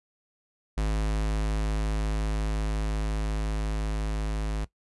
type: tone with level ramp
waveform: square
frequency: 52.8 Hz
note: G#1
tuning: 29 cents sharp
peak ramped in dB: -25 to -28 dBFS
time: 0.77-4.65 s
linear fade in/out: 10 ms
effects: noise-tail reverb RT60 0.1 s tail -17 dB re dry + resampled to 24000 Hz